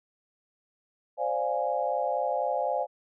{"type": "chord", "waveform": "sine", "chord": "D half-diminished seventh", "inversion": "third", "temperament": "equal", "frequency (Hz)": [523.3, 587.3, 698.5, 830.6], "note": ["C5", "D5", "F5", "Ab5"], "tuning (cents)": [0, 0, 0, 0], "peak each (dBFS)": -31, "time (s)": [1.17, 2.87], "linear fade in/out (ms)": 50, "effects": []}